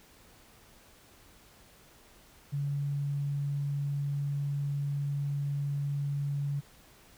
sine tone, 142.2 Hz, C#3, 45 cents sharp, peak -29 dBFS, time 2.52-6.61 s, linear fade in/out 20 ms, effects pink hiss -58 dBFS RMS until 7.17 s

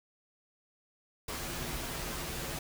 pink noise with comb filter, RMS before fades -38 dBFS, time 1.28-2.59 s, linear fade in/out 5 ms, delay 10 ms, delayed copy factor -0.7, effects none

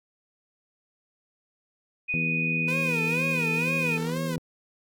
sine tone, 2483 Hz, D#7, 4 cents flat, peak -25 dBFS, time 2.08-3.98 s, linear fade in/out 20 ms
harmonic tone, 81.7 Hz, E2, 15 cents flat, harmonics 2 / 3 / 4 / 5 / 6, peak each -29 / -33 / -41 / -44 / -42 dBFS, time 2.14-4.38 s, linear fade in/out 0 ms
sawtooth tone with vibrato, 489.9 Hz, B4, 14 cents flat, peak -28 dBFS, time 2.68-4.36 s, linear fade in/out 2 ms, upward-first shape sine, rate 2.1 Hz, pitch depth 180 cents each way
effects AAC 64 kbps

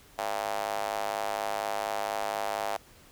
square tone with high-pass filter, 52.1 Hz, G#1, 6 cents sharp, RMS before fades -32 dBFS, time 0.18-2.77 s, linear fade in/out 5 ms, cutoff 710 Hz, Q 3.5, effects pink hiss -56 dBFS RMS until 3.11 s

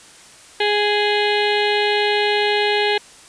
harmonic tone with a mistuned harmonic, 415.3 Hz, G#4, in tune, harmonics 1 / 2 / 4 / 5 / 6 / 7 / 8 / 9 / 10, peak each -19 / -22 / -25 / -26 / -27 / -27 / -28 / -29 / -29 dBFS, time 0.6-2.98 s, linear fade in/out 5 ms, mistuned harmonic 7, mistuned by +23 cents, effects white hiss -44 dBFS RMS until 3.28 s + resampled to 22050 Hz

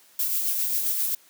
violet noise with tremolo, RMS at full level -24 dBFS, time 0.19-1.15 s, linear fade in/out 5 ms, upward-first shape sine, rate 7.5 Hz, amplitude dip 35%, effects white hiss -56 dBFS RMS until 1.29 s + high-pass 200 Hz 12 dB/octave

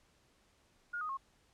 sine tone with pitch steps, 1428 / 1243.1 / 1082.2 Hz, F6 / D#6 / C#6, +38 / -2 / -42 cents, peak -36 dBFS, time 0.93-1.173 s, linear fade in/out 10 ms, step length 81 ms, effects pink hiss -70 dBFS RMS until 1.53 s + low-pass 9000 Hz 12 dB/octave

